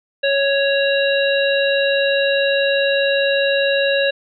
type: harmonic tone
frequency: 554.4 Hz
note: C#5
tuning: in tune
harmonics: 1 / 3 / 5 / 7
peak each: -16 / -21 / -23 / -24 dBFS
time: 0.23-4.11 s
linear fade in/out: 10 ms
effects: none